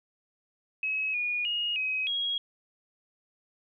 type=tone with pitch steps; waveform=sine; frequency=2563 / 2447 / 2867 / 2533 / 3296 Hz; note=E7 / D#7 / F7 / D#7 / G#7; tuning=-49 / -29 / +45 / +30 / -14 cents; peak=-27 dBFS; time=0.83-2.38 s; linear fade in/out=2 ms; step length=310 ms; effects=none